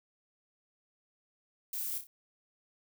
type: noise with echo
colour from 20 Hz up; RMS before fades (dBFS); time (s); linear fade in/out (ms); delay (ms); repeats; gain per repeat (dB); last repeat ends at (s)
violet; -37; 1.73-1.98; 2; 30; 3; -7; 2.07
effects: none